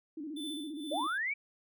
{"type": "tone with vibrato", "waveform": "sine", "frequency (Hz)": 300.6, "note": "D4", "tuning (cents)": 40, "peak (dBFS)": -38, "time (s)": [0.17, 1.07], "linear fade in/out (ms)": 5, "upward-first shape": "square", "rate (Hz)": 15, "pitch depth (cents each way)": 100}
{"type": "tone with tremolo", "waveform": "square", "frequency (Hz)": 3520, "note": "A7", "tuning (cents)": 0, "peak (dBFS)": -39, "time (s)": [0.36, 1.18], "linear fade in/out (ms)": 10, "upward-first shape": "triangle", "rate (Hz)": 2, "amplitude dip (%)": 95}
{"type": "linear sweep", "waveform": "sine", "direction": "up", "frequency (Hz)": [523.3, 2349], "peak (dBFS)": -31, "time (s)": [0.91, 1.34], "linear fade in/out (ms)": 10}
{"effects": []}